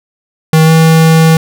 square tone with pitch glide, 158.9 to 161.4 Hz, D#3 to E3, +37 to -36 cents, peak -4 dBFS, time 0.53-1.37 s, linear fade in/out 2 ms, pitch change +27 cents, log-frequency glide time 0.64-0.71 s, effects none

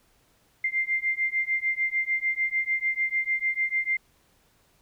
sine beating tone pair, 2093 / 2099.7 Hz, C7 / C7, 0 / +6 cents, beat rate 6.7 Hz, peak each -27 dBFS, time 0.64-3.97 s, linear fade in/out 5 ms, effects pink hiss -64 dBFS RMS until 4.81 s

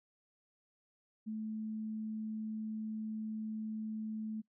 sine tone, 217.6 Hz, A3, 19 cents flat, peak -37 dBFS, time 1.26-4.42 s, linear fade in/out 20 ms, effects noise-tail reverb RT60 0.1 s tail -22 dB re dry

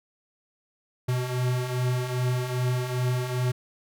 square beating tone pair, 123.47 / 125.97 Hz, B2 / B2, 0 / +35 cents, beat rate 2.5 Hz, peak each -32 / -26 dBFS, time 1.08-3.52 s, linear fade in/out 10 ms, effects none

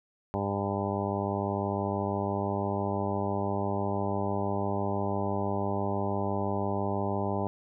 harmonic tone with a mistuned harmonic, 99.9 Hz, G2, 33 cents sharp, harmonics 1 / 2 / 3 / 4 / 5 / 6 / 7 / 8 / 9 / 10, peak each -34 / -34 / -38 / -35 / -41 / -36 / -40 / -37 / -38 / -41 dBFS, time 0.34-7.47 s, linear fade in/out 0 ms, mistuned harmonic 9, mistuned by -27 cents, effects none

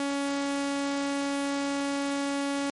sawtooth tone, 280.4 Hz, C#4, 20 cents sharp, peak -23 dBFS, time 0-2.7 s, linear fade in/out 2 ms, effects MP3 48 kbps

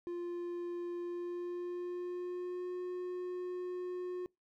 triangle tone with pitch glide, 348.9 to 361 Hz, F4 to F#4, -2 to -43 cents, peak -35 dBFS, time 0.07-4.26 s, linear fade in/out 0 ms, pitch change +59 cents, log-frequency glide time 1.01-2.78 s, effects noise-tail reverb RT60 0.2 s tail -25 dB re dry

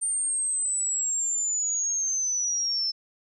sine linear sweep, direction down, 8880 to 5274 Hz, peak -24 dBFS, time 0.01-2.92 s, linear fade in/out 20 ms, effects none

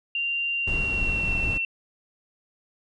sine tone with pitch glide, 2777 to 2706 Hz, F7 to E7, -10 to +45 cents, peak -24 dBFS, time 0.15-1.65 s, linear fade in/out 2 ms, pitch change -45 cents, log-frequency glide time 0.53-1.4 s
brown noise, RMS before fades -29 dBFS, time 0.67-1.58 s, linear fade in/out 5 ms
effects resampled to 22050 Hz

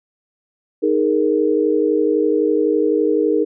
sine chord, D# suspended fourth, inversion none, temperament just, 311.1 / 414.8 / 466.7 Hz, D#4 / G#4 / A#4, 0 / -2 / +2 cents, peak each -18 dBFS, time 0.82-3.45 s, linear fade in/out 20 ms, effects none

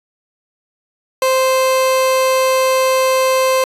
30% pulse tone, 522 Hz, C5, 4 cents flat, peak -9 dBFS, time 1.22-3.64 s, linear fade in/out 2 ms, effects resampled to 32000 Hz

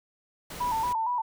pink noise, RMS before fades -40 dBFS, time 0.5-0.93 s, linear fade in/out 5 ms
sine tone with vibrato, 936 Hz, A#5, 7 cents sharp, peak -25 dBFS, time 0.6-1.22 s, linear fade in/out 10 ms, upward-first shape square, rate 4.3 Hz, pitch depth 80 cents each way
effects none

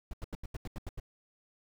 brown noise bursts, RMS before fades -38 dBFS, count 9, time 0.11-0.999 s, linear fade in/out 2 ms, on 25 ms, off 83 ms, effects none

